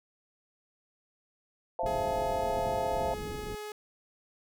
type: chord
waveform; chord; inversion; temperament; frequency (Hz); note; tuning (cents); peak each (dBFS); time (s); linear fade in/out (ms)
sine; F major seventh; second; equal; 523.3 / 659.3 / 698.5 / 880; C5 / E5 / F5 / A5; 0 / 0 / 0 / 0; -34; 1.79-3.14; 2
type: low-pass noise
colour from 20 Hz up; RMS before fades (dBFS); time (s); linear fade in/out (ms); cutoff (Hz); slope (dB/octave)
pink; -40; 1.83-3.55; 2; 490; 48
type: tone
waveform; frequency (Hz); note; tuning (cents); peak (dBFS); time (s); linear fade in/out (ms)
sawtooth; 421.6; G#4; +26; -34; 1.86-3.72; 2
effects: none